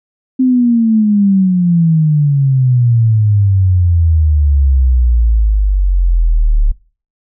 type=exponential sweep; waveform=sine; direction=down; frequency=261.6 to 35.58 Hz; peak=-7 dBFS; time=0.39-6.72 s; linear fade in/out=10 ms; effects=noise-tail reverb RT60 0.4 s tail -21 dB re dry